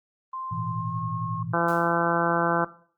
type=tone with pitch glide; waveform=sine; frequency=1046.5 to 1080.3 Hz; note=C6 to C#6; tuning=0 to -45 cents; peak=-31 dBFS; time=0.33-1.43 s; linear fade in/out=5 ms; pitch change=+55 cents; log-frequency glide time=0.7-0.97 s
type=chord; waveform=sine; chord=A suspended second; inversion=none; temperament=equal with one note detuned; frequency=110 / 121.07 / 164.81 Hz; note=A2 / B2 / E3; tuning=0 / -34 / 0 cents; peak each=-33 / -34 / -33 dBFS; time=0.51-1.54 s; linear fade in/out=10 ms
type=harmonic tone; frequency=169.6 Hz; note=E3; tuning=50 cents sharp; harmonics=1 / 2 / 3 / 4 / 5 / 6 / 7 / 8 / 9; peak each=-30 / -30 / -30 / -30 / -30 / -30 / -30 / -30 / -30 dBFS; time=1.53-2.65 s; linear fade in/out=10 ms
type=noise with exponential decay; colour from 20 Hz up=white; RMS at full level=-44 dBFS; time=1.68-2.09 s; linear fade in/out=5 ms; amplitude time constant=87 ms
effects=noise-tail reverb RT60 0.5 s tail -17 dB re dry + Opus 32 kbps